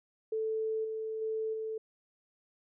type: tone with level steps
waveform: sine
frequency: 440 Hz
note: A4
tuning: in tune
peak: -30 / -34 / -31 / -34 dBFS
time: 0.32-1.78 s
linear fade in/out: 5 ms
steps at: 0.84 / 1.21 / 1.53 s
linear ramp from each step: 10 ms
effects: none